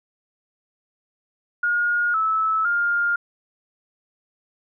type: tone with pitch steps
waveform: sine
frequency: 1430 / 1305 / 1408 Hz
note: F6 / E6 / F6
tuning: +41 / -18 / +14 cents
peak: -18 dBFS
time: 1.63-3.16 s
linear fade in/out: 5 ms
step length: 510 ms
effects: none